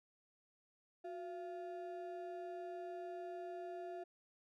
triangle ring-modulated tone, 523.3 Hz, C5, in tune, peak -39 dBFS, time 1.04-4.04 s, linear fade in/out 10 ms, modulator 160 Hz, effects none

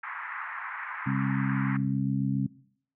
white band-pass noise, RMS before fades -37 dBFS, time 0.03-1.77 s, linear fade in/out 5 ms, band 910 to 2000 Hz, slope 48 dB/octave
harmonic tone, 67.2 Hz, C2, 47 cents sharp, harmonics 2 / 3 / 4, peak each -28 / -30 / -31 dBFS, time 1.06-2.47 s, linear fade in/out 10 ms
effects noise-tail reverb RT60 0.6 s tail -19 dB re dry

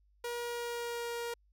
sawtooth tone with pitch glide, 477.4 to 471.6 Hz, A#4 to A#4, +41 to +20 cents, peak -32 dBFS, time 0.24-1.34 s, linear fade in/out 5 ms, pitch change -21 cents, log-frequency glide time 0.38-1.1 s, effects added 50 Hz sine -65 dBFS peak until 1.52 s

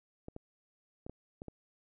clicks, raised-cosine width 2 ms, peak -30 dBFS, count 6, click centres 0.284 / 0.364 / 1.065 / 1.096 / 1.419 / 1.483 s, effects none

